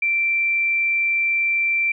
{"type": "tone", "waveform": "sine", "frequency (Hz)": 2349, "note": "D7", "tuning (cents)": 0, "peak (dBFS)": -17, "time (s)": [0.02, 1.92], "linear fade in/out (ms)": 5, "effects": []}